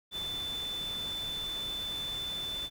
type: tone in noise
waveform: sine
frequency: 3518 Hz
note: A7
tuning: 1 cent flat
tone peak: -34 dBFS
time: 0.11-2.7 s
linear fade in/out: 50 ms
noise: pink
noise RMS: -45 dBFS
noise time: 0.11-2.7 s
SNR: +8 dB
effects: none